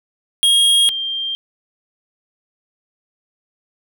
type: tone pair in turn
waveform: square / sine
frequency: 3262 / 3180 Hz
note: G#7 / G7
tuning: -32 / +24 cents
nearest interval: unison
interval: 44 cents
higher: first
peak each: -11 / -20 dBFS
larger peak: first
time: 0.43-0.89 / 0.89-1.35 s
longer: neither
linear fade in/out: 0 ms
effects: none